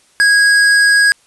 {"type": "tone", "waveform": "square", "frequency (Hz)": 1648, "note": "G#6", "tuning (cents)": -14, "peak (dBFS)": -8, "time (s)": [0.2, 1.12], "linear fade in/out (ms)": 0, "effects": ["white hiss -52 dBFS RMS until 1.26 s", "resampled to 24000 Hz"]}